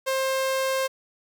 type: tone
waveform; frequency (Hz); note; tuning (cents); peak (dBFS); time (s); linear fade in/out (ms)
sawtooth; 530; C5; +22; -19; 0.06-0.88; 20
effects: 10-bit